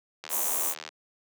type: click train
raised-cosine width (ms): 0.2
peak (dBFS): -20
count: 52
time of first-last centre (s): 0.24-0.89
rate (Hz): 78.5
type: band-stop noise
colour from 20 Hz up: white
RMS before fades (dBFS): -28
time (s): 0.29-0.75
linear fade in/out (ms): 50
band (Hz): 1200 to 5900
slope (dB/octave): 96
effects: high-pass 400 Hz 12 dB/octave